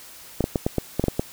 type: clicks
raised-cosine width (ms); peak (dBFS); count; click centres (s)
2; -7; 9; 0.407 / 0.441 / 0.558 / 0.665 / 0.783 / 0.996 / 1.04 / 1.083 / 1.195
effects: white hiss -44 dBFS RMS until 1.32 s